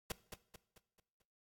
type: noise with echo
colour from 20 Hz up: pink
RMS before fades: -40 dBFS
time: 0.1-0.12 s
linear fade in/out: 2 ms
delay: 220 ms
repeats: 5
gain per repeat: -7 dB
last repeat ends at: 1.22 s
effects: noise-tail reverb RT60 0.6 s tail -18 dB re dry + AAC 64 kbps